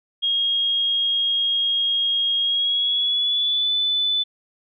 sine tone with pitch glide, 3264 to 3498 Hz, G#7 to A7, -31 to -11 cents, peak -18 dBFS, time 0.22-4.24 s, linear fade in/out 20 ms, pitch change +120 cents, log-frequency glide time 2.41-3.72 s, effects none

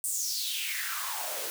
white noise with high-pass filter sweep, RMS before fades -33 dBFS, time 0.04-1.5 s, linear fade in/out 0 ms, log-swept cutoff 9000 to 410 Hz, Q 4.5, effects none

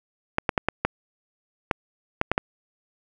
clicks, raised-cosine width 0.5 ms, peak -5 dBFS, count 9, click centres 0.384 / 0.492 / 0.578 / 0.686 / 0.85 / 1.712 / 2.214 / 2.316 / 2.379 s, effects none

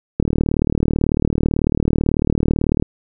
click train, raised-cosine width 3 ms, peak -3 dBFS, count 101, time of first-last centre 0.2-2.825 s, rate 38.1 Hz, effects none

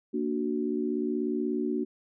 sine chord, Bb augmented, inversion none, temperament equal, 233.1 / 293.7 / 370 Hz, Bb3 / D4 / F#4, 0 / 0 / 0 cents, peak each -31 dBFS, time 0.13-1.85 s, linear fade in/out 20 ms, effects none

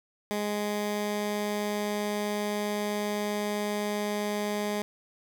15% pulse tone, 207.7 Hz, G#3, in tune, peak -22 dBFS, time 0.31-4.82 s, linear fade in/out 0 ms, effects none

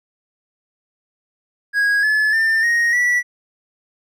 triangle tone with pitch steps, 1649 / 1720 / 1794.1 / 1871.4 / 1952 Hz, G#6 / A6 / A6 / A#6 / B6, -13 / -40 / +33 / +6 / -21 cents, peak -12 dBFS, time 1.73-3.23 s, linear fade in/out 50 ms, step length 300 ms, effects none

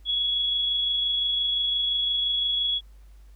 sine tone with amplitude modulation, 3358 Hz, G#7, 18 cents sharp, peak -21 dBFS, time 0.05-2.81 s, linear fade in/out 50 ms, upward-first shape sine, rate 25.8 Hz, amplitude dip 25%, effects added 50 Hz sine -46 dBFS peak until 3.35 s + pink hiss -65 dBFS RMS until 3.35 s

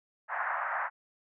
white band-pass noise, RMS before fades -33 dBFS, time 0.28-0.9 s, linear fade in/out 50 ms, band 670 to 1800 Hz, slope 48 dB/octave, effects none

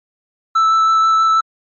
triangle tone with vibrato, 1318.5 Hz, E6, in tune, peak -8 dBFS, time 0.55-1.41 s, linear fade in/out 10 ms, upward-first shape sine, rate 6.2 Hz, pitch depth 8 cents each way, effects MP3 32 kbps

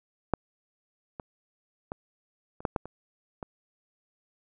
clicks, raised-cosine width 1 ms, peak -9 / -23 / -20 / -30 / -11 / -13 / -26 / -22 dBFS, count 8, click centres 0.337 / 1.198 / 1.919 / 2.605 / 2.652 / 2.762 / 2.856 / 3.428 s, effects none

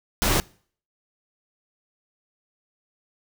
pink noise, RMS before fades -21 dBFS, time 0.22-0.4 s, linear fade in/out 0 ms, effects noise-tail reverb RT60 0.5 s tail -24 dB re dry

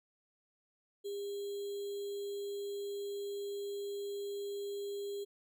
sine tone with sample-and-hold, 402.9 Hz, G4, 48 cents sharp, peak -37 dBFS, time 1.04-5.25 s, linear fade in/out 20 ms, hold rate 3675 Hz, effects none

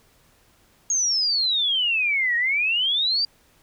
sine exponential two-way sweep, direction down then up, 6620 to 1858 to 4773 Hz, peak -19 dBFS, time 0.9-3.25 s, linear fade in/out 2 ms, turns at 2.36 s, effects pink hiss -59 dBFS RMS until 3.62 s

